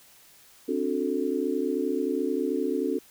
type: chord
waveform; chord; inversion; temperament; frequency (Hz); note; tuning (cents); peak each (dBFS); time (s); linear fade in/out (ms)
sine; D dominant seventh; third; just; 264.3 / 293.7 / 367.1 / 440.5; C4 / D4 / F#4 / A4; +18 / 0 / -14 / +2; -30; 0.68-2.99; 10
effects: white hiss -55 dBFS RMS until 3.1 s